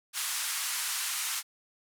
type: band-pass noise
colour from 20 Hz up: white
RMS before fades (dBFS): -33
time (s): 0.13-1.43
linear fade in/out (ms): 50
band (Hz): 1000 to 12000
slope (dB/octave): 24
effects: none